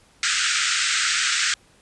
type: band-pass noise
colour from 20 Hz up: pink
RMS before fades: -22 dBFS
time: 0.23-1.54 s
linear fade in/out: 2 ms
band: 1300 to 8400 Hz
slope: 96 dB/octave
effects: pink hiss -56 dBFS RMS until 1.81 s + resampled to 24000 Hz